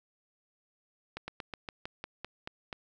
slowing click train, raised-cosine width 0.3 ms, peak -22 dBFS, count 10, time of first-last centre 1.17-2.728 s, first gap 110 ms, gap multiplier 1.11, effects none

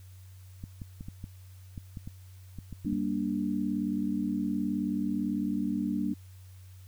clicks, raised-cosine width 5 ms, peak -27 dBFS, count 12, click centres 0.639 / 0.818 / 1.009 / 1.085 / 1.241 / 1.778 / 1.972 / 2.075 / 2.587 / 2.727 / 2.849 / 2.928 s
sine chord, G minor, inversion none, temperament just, 196 / 235.2 / 294 Hz, G3 / Bb3 / D4, 0 / +16 / +2 cents, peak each -32 dBFS, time 2.85-6.14 s, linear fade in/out 10 ms
effects added 93 Hz sine -47 dBFS peak until 6.87 s + white hiss -62 dBFS RMS until 6.87 s

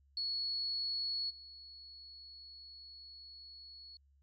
sine tone with level steps, 4375 Hz, C#8, 24 cents flat, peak -34 / -50 dBFS, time 0.17-3.97 s, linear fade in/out 2 ms, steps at 1.29 s, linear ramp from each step 20 ms, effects added 69 Hz sine -65 dBFS peak until 4.22 s + MP3 96 kbps

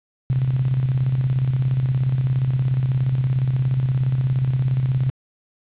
sine tone with tremolo, 129.8 Hz, C3, 13 cents flat, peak -15 dBFS, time 0.3-5.1 s, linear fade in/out 0 ms, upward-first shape square, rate 17 Hz, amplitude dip 45%, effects resampled to 8000 Hz + 8-bit

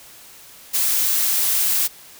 blue noise, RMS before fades -19 dBFS, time 0.73-1.88 s, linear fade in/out 20 ms, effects white hiss -44 dBFS RMS until 2.19 s

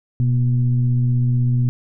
sine tone with frequency modulation, 124 Hz, B2, 7 cents sharp, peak -14 dBFS, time 0.2-1.69 s, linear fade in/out 0 ms, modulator 116 Hz, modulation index 0.47, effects none

